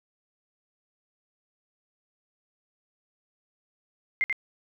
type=tone with echo; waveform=sine; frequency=2099 Hz; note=C7; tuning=5 cents sharp; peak=-21 dBFS; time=4.21-4.24 s; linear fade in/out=0 ms; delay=87 ms; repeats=1; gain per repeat=-3 dB; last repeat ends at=4.327 s; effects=none